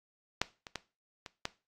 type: clicks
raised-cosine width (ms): 0.2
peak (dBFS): -9 / -26 / -18 / -25 / -15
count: 5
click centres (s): 0.416 / 0.668 / 0.757 / 1.262 / 1.454
effects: noise-tail reverb RT60 0.3 s tail -18 dB re dry + AAC 48 kbps